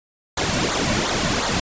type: noise with flanger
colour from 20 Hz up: pink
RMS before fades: -21 dBFS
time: 0.37-1.6 s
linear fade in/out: 5 ms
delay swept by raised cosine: 0.36 to 2.46 ms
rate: 2.8 Hz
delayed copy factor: -0.65
effects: resampled to 16000 Hz